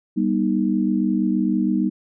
sine chord, G augmented, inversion none, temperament equal with one note detuned, 196 / 242.3 / 311.1 Hz, G3 / B3 / D#4, 0 / -33 / 0 cents, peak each -21 / -22 / -22 dBFS, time 0.16-1.9 s, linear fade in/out 20 ms, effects none

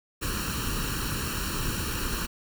pink noise with comb filter, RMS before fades -30 dBFS, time 0.21-2.27 s, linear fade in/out 20 ms, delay 0.71 ms, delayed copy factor +0.8, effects none

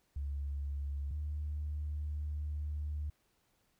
sine tone pair in turn, 70.7 / 74.61 Hz, C#2 / D2, +35 / +28 cents, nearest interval minor second, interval 93 cents, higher second, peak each -34 / -34 dBFS, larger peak neither, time 0.16-1.11 / 1.11-3.1 s, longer second, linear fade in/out 5 ms, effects tanh soft clip ceiling -30 dBFS + pink hiss -75 dBFS RMS until 3.79 s

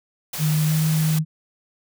white noise, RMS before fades -30 dBFS, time 0.33-1.19 s, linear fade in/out 5 ms
sine tone with pitch glide, 153.9 to 156.68 Hz, D#3 to D#3, -19 to +12 cents, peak -17 dBFS, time 0.38-1.25 s, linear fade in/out 50 ms, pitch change +31 cents, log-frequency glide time 0.66-0.75 s
effects none

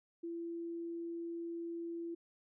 sine tone, 337.4 Hz, E4, 40 cents sharp, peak -39 dBFS, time 0.23-2.15 s, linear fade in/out 10 ms, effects none

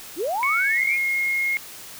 sine linear sweep, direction up, 277.2 to 2489 Hz, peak -22 dBFS, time 0.16-0.98 s, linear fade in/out 50 ms
sine tone with pitch glide, 2217 to 2150 Hz, C#7 to C7, 0 to +47 cents, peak -20 dBFS, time 0.43-1.57 s, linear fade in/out 0 ms, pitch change -53 cents, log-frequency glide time 0.67-0.82 s
effects white hiss -40 dBFS RMS until 1.99 s

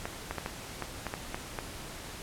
clicks, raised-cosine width 0.5 ms, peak -18 dBFS, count 9, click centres 0.055 / 0.31 / 0.383 / 0.461 / 0.823 / 1.067 / 1.139 / 1.345 / 1.588 s, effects pink hiss -43 dBFS RMS until 2.22 s + low-pass 12000 Hz 12 dB/octave

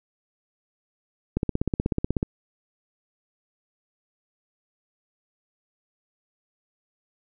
click train, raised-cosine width 3 ms, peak -10 dBFS, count 15, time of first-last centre 1.37-2.229 s, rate 16.3 Hz, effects none

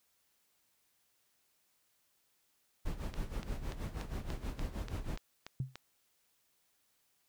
brown noise with tremolo, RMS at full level -36 dBFS, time 2.85-5.17 s, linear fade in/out 10 ms, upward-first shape sine, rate 6.3 Hz, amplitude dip 75%
click train, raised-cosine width 0.2 ms, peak -27 dBFS, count 10, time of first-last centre 3.14-5.756 s, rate 3.44 Hz
sine tone with exponential decay, 130.81 Hz, C3, in tune, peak -29 dBFS, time 5.6-5.76 s, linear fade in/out 2 ms, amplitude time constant 34 ms
effects white hiss -75 dBFS RMS until 7.28 s

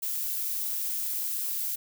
violet noise, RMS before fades -31 dBFS, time 0.02-1.76 s, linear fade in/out 10 ms, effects none

